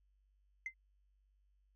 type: tone with exponential decay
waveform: sine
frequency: 2072 Hz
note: C7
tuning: 17 cents flat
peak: -33 dBFS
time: 0.66-0.74 s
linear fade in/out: 2 ms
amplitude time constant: 16 ms
effects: tanh soft clip ceiling -34 dBFS + added 49 Hz sine -70 dBFS peak until 1.75 s